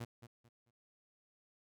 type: tone with echo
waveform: sawtooth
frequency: 118.4 Hz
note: A#2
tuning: 27 cents sharp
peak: -37 dBFS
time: 0-0.05 s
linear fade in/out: 10 ms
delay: 220 ms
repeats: 3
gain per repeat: -11 dB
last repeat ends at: 0.71 s
effects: none